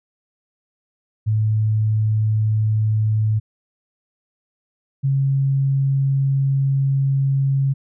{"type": "tone pair in turn", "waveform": "sine", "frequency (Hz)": [108.4, 136.58], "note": ["A2", "C#3"], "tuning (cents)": [-25, -25], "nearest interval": "major third", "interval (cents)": 400, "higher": "second", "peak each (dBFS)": -15, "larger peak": "neither", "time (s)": [[1.26, 3.4], [5.03, 7.74]], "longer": "second", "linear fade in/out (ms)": 20, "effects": []}